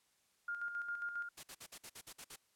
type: tone with tremolo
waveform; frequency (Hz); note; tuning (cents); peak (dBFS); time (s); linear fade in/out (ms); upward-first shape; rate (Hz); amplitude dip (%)
sine; 1411; F6; +17; -37; 0.48-1.29; 5; square; 7.4; 50
type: noise bursts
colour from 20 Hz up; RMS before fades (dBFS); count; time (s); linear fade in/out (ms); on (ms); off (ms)
white; -49; 9; 1.37-2.362; 10; 64; 52
effects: white hiss -75 dBFS RMS until 2.55 s + low-pass 11000 Hz 12 dB/octave